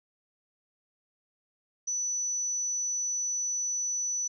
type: tone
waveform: sine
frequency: 5960 Hz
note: F#8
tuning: 12 cents sharp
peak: -28 dBFS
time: 1.87-4.28 s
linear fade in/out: 10 ms
effects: none